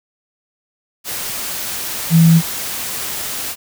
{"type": "tone in noise", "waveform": "sine", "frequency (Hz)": 164.81, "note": "E3", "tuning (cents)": 0, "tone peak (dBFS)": -6, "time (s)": [2.1, 2.42], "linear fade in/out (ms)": 50, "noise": "white", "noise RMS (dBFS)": -24, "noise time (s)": [1.04, 3.56], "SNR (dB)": 15, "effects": []}